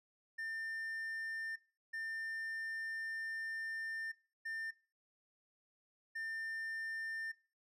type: tone bursts at uneven times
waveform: triangle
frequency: 1800 Hz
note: A6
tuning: 39 cents sharp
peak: -38 dBFS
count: 4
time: 0.38-1.56 / 1.93-4.12 / 4.45-4.71 / 6.15-7.32 s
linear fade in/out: 10 ms
effects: noise-tail reverb RT60 0.4 s tail -22 dB re dry + resampled to 32000 Hz